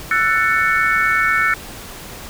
sine chord, F# minor seventh, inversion third, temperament just, 1332 / 1480 / 1776 / 2220 Hz, E6 / F#6 / A6 / C#7, +18 / 0 / +16 / +2 cents, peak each -19 dBFS, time 0.11-1.54 s, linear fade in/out 2 ms, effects pink hiss -34 dBFS RMS until 2.29 s

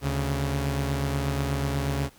sawtooth tone pair together, 73.42 / 138.6 Hz, D2 / C#3, 0 / 0 cents, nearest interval major seventh, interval 1100 cents, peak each -25 / -23 dBFS, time 0.01-2.1 s, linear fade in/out 50 ms, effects pink hiss -55 dBFS RMS until 2.18 s

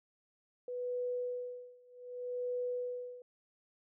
sine tone with tremolo, 493.9 Hz, B4, in tune, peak -33 dBFS, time 0.68-3.22 s, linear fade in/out 2 ms, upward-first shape sine, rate 0.65 Hz, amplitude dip 95%, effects none

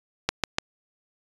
click train, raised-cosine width 0.2 ms, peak -4 dBFS, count 3, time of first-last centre 0.29-0.585 s, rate 6.79 Hz, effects resampled to 22050 Hz

